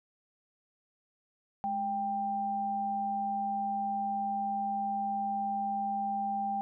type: tone pair together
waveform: sine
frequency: 209.2 / 790 Hz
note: G#3 / G5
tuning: +13 / +13 cents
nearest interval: octave + major seventh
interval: 2300 cents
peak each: -39 / -30 dBFS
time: 1.64-6.61 s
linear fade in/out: 0 ms
effects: none